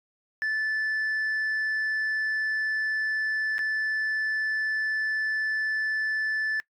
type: tone with dropouts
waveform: sine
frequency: 1748 Hz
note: A6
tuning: 12 cents flat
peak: -22 dBFS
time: 0.42-6.6 s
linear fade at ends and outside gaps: 0 ms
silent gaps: 3.582-3.591 s
effects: noise-tail reverb RT60 0.1 s tail -22 dB re dry + tanh soft clip ceiling -24 dBFS